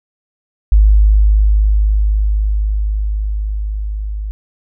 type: tone with level ramp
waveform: sine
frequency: 51.91 Hz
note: G#1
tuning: in tune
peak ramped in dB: -4 to -19 dBFS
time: 0.72-4.31 s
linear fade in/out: 0 ms
effects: none